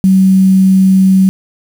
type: tone with quantisation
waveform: sine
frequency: 189.9 Hz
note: F#3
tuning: 45 cents sharp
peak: -4 dBFS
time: 0.04-1.29 s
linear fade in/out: 0 ms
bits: 5
effects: none